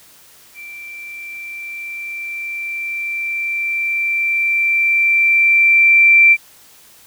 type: tone with level ramp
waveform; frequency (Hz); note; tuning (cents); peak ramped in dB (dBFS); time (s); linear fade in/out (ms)
sine; 2349; D7; 0; -31 to -5; 0.54-6.37; 50
effects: white hiss -46 dBFS RMS until 7.06 s